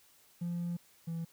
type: tone pair in turn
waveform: triangle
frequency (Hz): 172.9 / 165.89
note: F3 / E3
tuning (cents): -17 / +11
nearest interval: minor second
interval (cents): 72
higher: first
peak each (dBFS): -30 / -32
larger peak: first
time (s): 0.41-0.77 / 1.07-1.25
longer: first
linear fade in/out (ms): 10
effects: tanh soft clip ceiling -29 dBFS + white hiss -64 dBFS RMS until 1.32 s